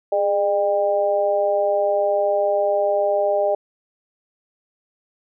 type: tone with amplitude modulation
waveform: sine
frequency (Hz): 605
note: D#5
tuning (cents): -49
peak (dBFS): -12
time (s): 0.12-3.55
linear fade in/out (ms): 5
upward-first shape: sine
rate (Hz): 193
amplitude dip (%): 95
effects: none